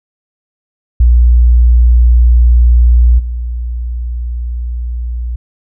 sine tone with level steps, 59.7 Hz, A#1, 42 cents sharp, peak -3 / -15 dBFS, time 1-5.36 s, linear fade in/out 5 ms, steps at 3.18 s, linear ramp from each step 20 ms, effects none

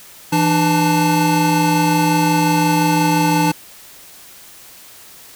square tone cluster, 165.8 / 300.2 / 875 Hz, E3 / D4 / A5, +10 / +38 / -10 cents, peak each -18 dBFS, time 0.32-3.52 s, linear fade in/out 10 ms, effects white hiss -41 dBFS RMS until 5.35 s

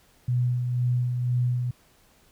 sine tone with tremolo, 123.47 Hz, B2, in tune, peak -20 dBFS, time 0.28-1.71 s, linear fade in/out 5 ms, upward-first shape sine, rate 2 Hz, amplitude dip 40%, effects pink hiss -60 dBFS RMS until 2.31 s

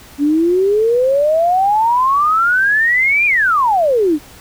sine exponential two-way sweep, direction up then down, 280.2 to 2455 to 280.2 Hz, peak -10 dBFS, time 0.18-4.19 s, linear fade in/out 50 ms, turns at 3.26 s, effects pink hiss -40 dBFS RMS until 4.4 s

